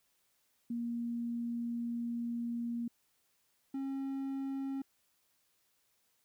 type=tone pair in turn; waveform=sine / triangle; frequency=235.8 / 271 Hz; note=A#3 / C#4; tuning=+20 / -39 cents; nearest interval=major second; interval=241 cents; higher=second; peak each=-34 / -33 dBFS; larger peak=second; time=0.7-2.88 / 3.74-4.82 s; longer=first; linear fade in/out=5 ms; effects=white hiss -75 dBFS RMS until 6.24 s